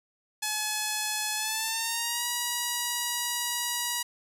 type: tone with pitch glide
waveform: 5% pulse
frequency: 853 to 963 Hz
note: G#5 to B5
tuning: +46 to -44 cents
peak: -16 dBFS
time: 0.42-4.03 s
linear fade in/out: 10 ms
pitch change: +210 cents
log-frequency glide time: 1.35-2.26 s
effects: none